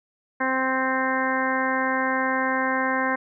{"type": "harmonic tone", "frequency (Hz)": 261.6, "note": "C4", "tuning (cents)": 0, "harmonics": [1, 2, 3, 4, 5, 6, 7, 8], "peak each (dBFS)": [-28, -29, -30, -27, -37, -28, -29, -35], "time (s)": [0.4, 3.16], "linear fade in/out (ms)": 10, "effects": []}